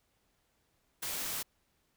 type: noise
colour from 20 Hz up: white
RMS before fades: -37 dBFS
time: 1.02-1.43 s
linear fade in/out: 10 ms
effects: pink hiss -75 dBFS RMS until 1.96 s